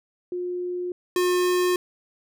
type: tone pair in turn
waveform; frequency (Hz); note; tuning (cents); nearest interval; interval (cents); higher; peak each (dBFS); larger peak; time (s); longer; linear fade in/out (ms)
sine / square; 357.5 / 359.8; F4 / F#4; +41 / -48; unison; 11; second; -26 / -20; second; 0.32-0.92 / 1.16-1.76; neither; 2
effects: none